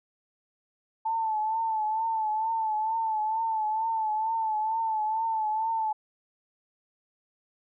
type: tone with vibrato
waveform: sine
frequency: 880 Hz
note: A5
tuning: in tune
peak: -25 dBFS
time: 1.05-5.93 s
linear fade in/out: 10 ms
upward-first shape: triangle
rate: 2.2 Hz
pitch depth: 61 cents each way
effects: none